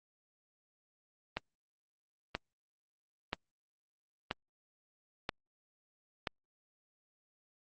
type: click train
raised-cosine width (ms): 0.3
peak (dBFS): -17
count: 6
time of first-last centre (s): 1.37-6.272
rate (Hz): 1.02
effects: Opus 24 kbps